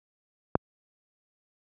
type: click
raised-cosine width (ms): 1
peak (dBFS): -6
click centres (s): 0.554
effects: high-pass 80 Hz 12 dB/octave